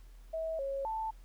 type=tone with pitch steps; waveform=sine; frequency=646 / 548 / 883 Hz; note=E5 / C#5 / A5; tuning=-35 / -20 / +6 cents; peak=-33 dBFS; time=0.33-1.11 s; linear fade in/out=10 ms; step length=260 ms; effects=added 41 Hz sine -50 dBFS peak until 1.24 s + pink hiss -67 dBFS RMS until 1.24 s